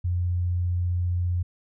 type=tone; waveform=sine; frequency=88.5 Hz; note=F2; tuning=23 cents sharp; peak=-22 dBFS; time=0.04-1.43 s; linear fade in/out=10 ms; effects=none